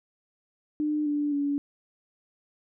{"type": "tone with pitch steps", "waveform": "sine", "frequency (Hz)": [300.8, 292.9, 285.2], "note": ["D4", "D4", "C#4"], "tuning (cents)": [42, -5, 49], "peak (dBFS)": -24, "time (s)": [0.8, 1.58], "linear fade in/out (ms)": 0, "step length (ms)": 260, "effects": []}